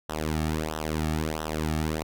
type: tone with flanger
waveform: sawtooth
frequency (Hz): 78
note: D#2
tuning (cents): +5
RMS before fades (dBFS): -29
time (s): 0.09-2.03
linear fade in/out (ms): 5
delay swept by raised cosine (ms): 0.43 to 2.03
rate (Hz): 1.5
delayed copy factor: -0.9
effects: none